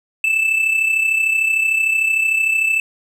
triangle tone with amplitude modulation, 2637 Hz, E7, in tune, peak -10 dBFS, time 0.24-2.8 s, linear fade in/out 2 ms, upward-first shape sine, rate 33.3 Hz, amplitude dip 55%, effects none

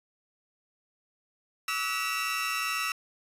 30% pulse tone cluster, 1147 / 1298 / 1472 / 1943 / 2718 Hz, D6 / E6 / F#6 / B6 / F7, -41 / -27 / -9 / -29 / -48 cents, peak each -36 / -30 / -39 / -34 / -30 dBFS, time 1.68-2.92 s, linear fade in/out 2 ms, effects resampled to 32000 Hz

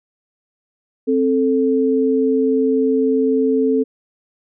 sine tone pair together, 263.7 / 440 Hz, C4 / A4, +14 / 0 cents, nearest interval major sixth, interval 886 cents, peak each -16 dBFS, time 1.07-3.84 s, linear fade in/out 20 ms, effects none

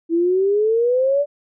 sine exponential sweep, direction up, 326.5 to 587.3 Hz, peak -14 dBFS, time 0.09-1.26 s, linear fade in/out 50 ms, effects none

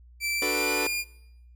sawtooth tone with pitch glide, 2333 to 2414 Hz, D7 to D7, -12 to +47 cents, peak -23 dBFS, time 0.2-1.05 s, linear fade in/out 50 ms, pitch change +59 cents, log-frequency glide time 0.33-0.77 s
sawtooth chord, B minor seventh, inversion first, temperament equal, 293.7 / 370 / 440 / 493.9 Hz, D4 / F#4 / A4 / B4, 0 / 0 / 0 / 0 cents, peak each -29 dBFS, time 0.42-0.87 s, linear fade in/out 2 ms
effects noise-tail reverb RT60 0.8 s tail -22 dB re dry + added 60 Hz sine -49 dBFS peak until 1.55 s

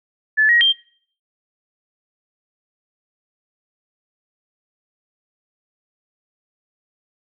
sine tone with pitch steps, 1733 / 1894 / 3174 Hz, A6 / A#6 / G7, -27 / +27 / +21 cents, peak -11 dBFS, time 0.37-0.73 s, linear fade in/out 20 ms, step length 120 ms, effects noise-tail reverb RT60 0.5 s tail -21 dB re dry

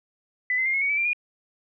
sine tone with pitch steps, 1999 / 2056 / 2115 / 2176 / 2239 / 2303 / 2369 / 2437 Hz, B6 / C7 / C7 / C#7 / C#7 / D7 / D7 / D#7, +20 / -31 / +18 / -33 / +17 / -34 / +14 / -37 cents, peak -21 dBFS, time 0.5-1.132 s, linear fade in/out 2 ms, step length 79 ms, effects none

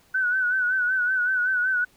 sine tone with vibrato, 1496 Hz, F#6, 19 cents sharp, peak -20 dBFS, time 0.14-1.85 s, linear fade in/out 10 ms, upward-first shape sine, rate 5.3 Hz, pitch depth 58 cents each way, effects pink hiss -59 dBFS RMS until 1.96 s

